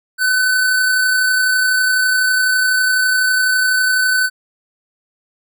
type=tone with amplitude modulation; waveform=square; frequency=1510 Hz; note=F#6; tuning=35 cents sharp; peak=-12 dBFS; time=0.18-4.3 s; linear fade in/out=50 ms; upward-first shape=sine; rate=32 Hz; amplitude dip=25%; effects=none